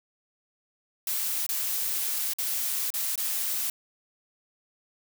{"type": "noise with dropouts", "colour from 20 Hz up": "blue", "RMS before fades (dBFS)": -29, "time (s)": [1.07, 3.7], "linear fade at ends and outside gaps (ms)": 2, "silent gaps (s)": [[1.465, 1.49], [2.335, 2.385], [2.904, 2.939], [3.157, 3.177]], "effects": []}